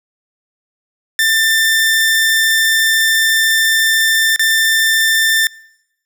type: tone with dropouts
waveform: sawtooth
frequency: 1786 Hz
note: A6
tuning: 25 cents sharp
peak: -7 dBFS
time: 1.19-5.47 s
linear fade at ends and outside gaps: 1 ms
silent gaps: 4.361-4.394 s
effects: noise-tail reverb RT60 0.9 s tail -25 dB re dry